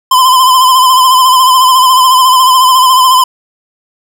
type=tone with vibrato; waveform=square; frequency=1026 Hz; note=C6; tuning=34 cents flat; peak=-4 dBFS; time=0.11-3.24 s; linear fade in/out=5 ms; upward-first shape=sine; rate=14 Hz; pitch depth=48 cents each way; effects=none